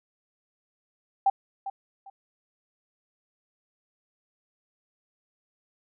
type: tone with echo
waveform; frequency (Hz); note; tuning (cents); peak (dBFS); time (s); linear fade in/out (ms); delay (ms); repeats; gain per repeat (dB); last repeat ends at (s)
sine; 784; G5; 0; -17; 1.26-1.3; 5; 400; 2; -13; 2.1
effects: none